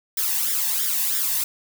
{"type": "noise with flanger", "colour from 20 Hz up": "blue", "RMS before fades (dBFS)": -23, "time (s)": [0.17, 1.44], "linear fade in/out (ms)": 5, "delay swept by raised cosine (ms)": [0.56, 1.14], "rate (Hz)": 3, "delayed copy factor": 0.7, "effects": []}